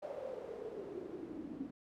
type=noise with band-pass filter sweep; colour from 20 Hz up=pink; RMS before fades=-45 dBFS; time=0.02-1.71 s; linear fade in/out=10 ms; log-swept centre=590 to 260 Hz; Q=8.1; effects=none